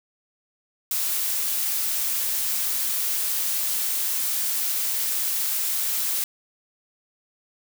blue noise, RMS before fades -25 dBFS, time 0.91-6.24 s, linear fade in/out 2 ms, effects none

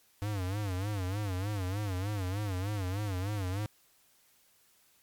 square tone with vibrato, 98 Hz, G2, in tune, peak -32 dBFS, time 0.22-3.66 s, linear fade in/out 0 ms, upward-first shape sine, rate 3.3 Hz, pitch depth 140 cents each way, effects white hiss -66 dBFS RMS until 5.02 s + MP3 96 kbps

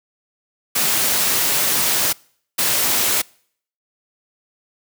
white noise bursts at uneven times, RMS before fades -18 dBFS, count 2, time 0.75-2.13 / 2.58-3.22 s, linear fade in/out 10 ms, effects noise-tail reverb RT60 0.6 s tail -26 dB re dry + high-pass 100 Hz 12 dB/octave

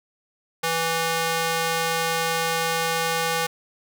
square tone with high-pass filter, 164.81 Hz, E3, in tune, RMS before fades -24 dBFS, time 0.63-3.47 s, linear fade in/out 10 ms, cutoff 640 Hz, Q 0.63, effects none

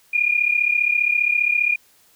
sine tone pair together, 2410 / 2445 Hz, D7 / D#7, +44 / -31 cents, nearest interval unison, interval 25 cents, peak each -19 dBFS, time 0.13-1.76 s, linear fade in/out 10 ms, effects white hiss -56 dBFS RMS until 2.15 s

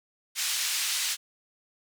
white band-pass noise, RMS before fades -29 dBFS, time 0.35-1.17 s, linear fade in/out 50 ms, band 2000 to 7500 Hz, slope 12 dB/octave, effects none

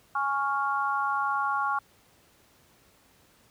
sine chord, Db major, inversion second, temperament equal, 830.6 / 1108.7 / 1396.9 Hz, Ab5 / Db6 / F6, 0 / 0 / 0 cents, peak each -30 / -28 / -30 dBFS, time 0.15-1.79 s, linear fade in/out 5 ms, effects pink hiss -61 dBFS RMS until 3.5 s + high-pass 60 Hz 12 dB/octave

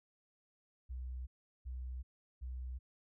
sine tone bursts, 63 Hz, B1, 35 cents sharp, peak -40 dBFS, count 3, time 0.89-2.79 s, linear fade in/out 20 ms, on 380 ms, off 380 ms, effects none

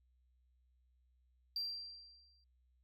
sine tone with exponential decay, 4719 Hz, D8, 7 cents sharp, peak -33 dBFS, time 1.56-2.44 s, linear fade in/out 2 ms, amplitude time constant 190 ms, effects tanh soft clip ceiling -35 dBFS + added 62 Hz sine -70 dBFS peak until 2.83 s

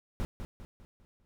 brown noise with echo, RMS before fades -32 dBFS, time 0.2-0.25 s, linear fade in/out 0 ms, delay 200 ms, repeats 5, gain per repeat -7 dB, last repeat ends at 1.25 s, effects none

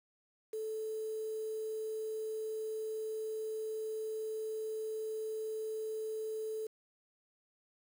sine tone with quantisation, 436.8 Hz, A4, 13 cents flat, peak -36 dBFS, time 0.53-6.67 s, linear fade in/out 5 ms, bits 9, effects none

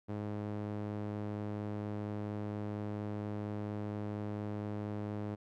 sawtooth tone with band-pass filter, 104.3 Hz, G#2, 8 cents sharp, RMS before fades -39 dBFS, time 0.08-5.36 s, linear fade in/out 20 ms, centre 320 Hz, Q 0.6, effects none

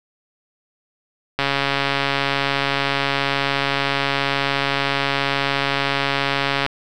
click train, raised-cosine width 0.3 ms, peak -3 dBFS, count 734, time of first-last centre 1.39-6.663 s, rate 139 Hz, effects none

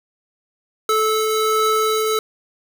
square tone pair together, 435.1 / 1306.6 Hz, A4 / E6, -19 / -16 cents, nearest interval octave + perfect fifth, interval 1903 cents, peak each -19 / -20 dBFS, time 0.89-2.19 s, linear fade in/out 2 ms, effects 8-bit

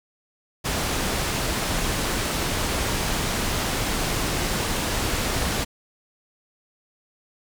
pink low-pass noise, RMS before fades -25 dBFS, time 0.64-5.65 s, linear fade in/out 20 ms, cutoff 11000 Hz, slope 12 dB/octave, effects none

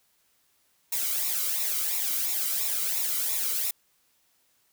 blue noise with flanger, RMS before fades -28 dBFS, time 0.92-3.71 s, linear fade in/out 5 ms, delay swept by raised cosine 0.64 to 1.17 ms, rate 2.9 Hz, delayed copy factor -0.65, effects white hiss -68 dBFS RMS until 4.72 s

